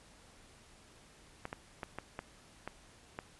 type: clicks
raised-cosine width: 0.5 ms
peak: -24 dBFS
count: 7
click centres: 1.454 / 1.529 / 1.832 / 1.986 / 2.191 / 2.676 / 3.189 s
effects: pink hiss -60 dBFS RMS until 3.39 s + resampled to 24000 Hz